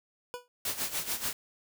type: tone with exponential decay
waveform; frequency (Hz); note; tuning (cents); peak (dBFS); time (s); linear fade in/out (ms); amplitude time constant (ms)
25% pulse; 490.8; B4; -11; -29; 0.34-0.48; 0; 29
type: noise with tremolo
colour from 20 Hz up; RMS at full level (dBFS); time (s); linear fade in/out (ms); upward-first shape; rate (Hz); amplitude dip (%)
white; -31; 0.65-1.33; 2; sine; 6.9; 75
effects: none